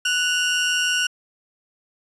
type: tone pair together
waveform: 30% pulse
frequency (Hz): 1480 / 2794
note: F#6 / F7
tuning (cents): 0 / 0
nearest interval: major seventh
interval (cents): 1100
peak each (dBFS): -19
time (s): 0.05-1.07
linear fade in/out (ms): 5
effects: resampled to 24000 Hz